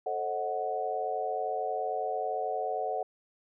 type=chord; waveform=sine; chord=A diminished seventh; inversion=none; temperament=equal with one note detuned; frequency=440 / 533 / 622.3 / 740 Hz; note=A4 / C5 / Eb5 / Gb5; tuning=0 / +32 / 0 / 0 cents; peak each=-36 / -37 / -37 / -32 dBFS; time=0.06-3.03 s; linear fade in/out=5 ms; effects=none